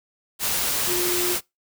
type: tone in noise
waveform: sine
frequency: 355.4 Hz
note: F4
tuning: 30 cents sharp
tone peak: -25 dBFS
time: 0.86-1.37 s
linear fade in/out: 50 ms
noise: white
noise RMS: -24 dBFS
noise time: 0.39-1.41 s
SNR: -4 dB
effects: noise-tail reverb RT60 0.2 s tail -24 dB re dry